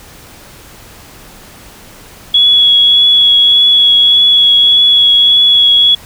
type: tone with vibrato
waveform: sine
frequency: 3363 Hz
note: G#7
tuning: 21 cents sharp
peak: -4 dBFS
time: 2.34-5.95 s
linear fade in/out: 5 ms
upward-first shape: triangle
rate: 1.7 Hz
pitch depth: 16 cents each way
effects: pink hiss -36 dBFS RMS until 6.05 s